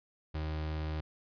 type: tone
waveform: 35% pulse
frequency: 77.6 Hz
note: D#2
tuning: 4 cents flat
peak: -32 dBFS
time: 0.34-1.01 s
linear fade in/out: 10 ms
effects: resampled to 11025 Hz